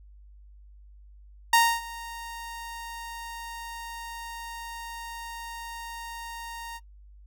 sawtooth tone with ADSR envelope, 928 Hz, A#5, 8 cents flat, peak -12 dBFS, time 1.53-6.8 s, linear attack 4 ms, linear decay 270 ms, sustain -21 dB, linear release 41 ms, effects noise-tail reverb RT60 0.1 s tail -22 dB re dry + added 50 Hz sine -48 dBFS peak until 7.26 s

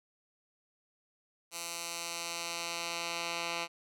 10% pulse tone with band-pass filter sweep, 169.7 Hz, F3, 49 cents flat, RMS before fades -38 dBFS, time 1.51-3.68 s, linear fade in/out 50 ms, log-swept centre 8200 to 3000 Hz, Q 0.76, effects none

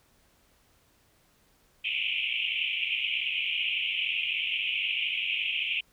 white band-pass noise, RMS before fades -30 dBFS, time 1.84-5.81 s, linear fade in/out 10 ms, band 2300 to 3100 Hz, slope 96 dB/octave, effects pink hiss -65 dBFS RMS until 5.92 s

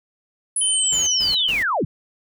sine linear sweep, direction down, 10240 to 83 Hz, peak -18 dBFS, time 0.56-1.85 s, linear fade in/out 5 ms
sine tone with pitch glide, 3056 to 3009 Hz, G7 to F#7, -45 to +28 cents, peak -22 dBFS, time 0.61-1.51 s, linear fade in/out 5 ms, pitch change -27 cents, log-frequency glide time 0.89-1.1 s
pink noise bursts, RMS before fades -35 dBFS, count 3, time 0.92-1.63 s, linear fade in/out 5 ms, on 150 ms, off 130 ms
effects none

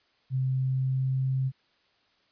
sine tone with pitch glide, 130.81 to 132.02 Hz, C3 to C3, 0 to +16 cents, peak -24 dBFS, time 0.3-1.52 s, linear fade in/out 50 ms, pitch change +16 cents, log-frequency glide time 0.47-1.29 s, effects white hiss -67 dBFS RMS until 2.31 s + resampled to 11025 Hz

